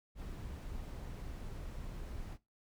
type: noise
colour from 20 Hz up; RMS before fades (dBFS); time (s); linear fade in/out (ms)
brown; -44; 0.15-2.38; 50
effects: noise-tail reverb RT60 0.2 s tail -18 dB re dry